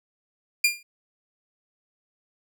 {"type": "tone with exponential decay", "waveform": "sawtooth", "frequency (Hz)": 2400, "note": "D7", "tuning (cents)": 37, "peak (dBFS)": -11, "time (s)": [0.64, 0.83], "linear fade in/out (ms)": 5, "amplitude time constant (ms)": 40, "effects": []}